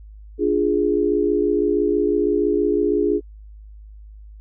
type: chord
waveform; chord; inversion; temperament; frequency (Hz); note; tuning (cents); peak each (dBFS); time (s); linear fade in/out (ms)
sine; D diminished; none; equal; 293.7 / 349.2 / 415.3; D4 / F4 / Ab4; 0 / 0 / 0; -22 / -21 / -19; 0.38-3.21; 50
effects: added 52 Hz sine -38 dBFS peak until 4.4 s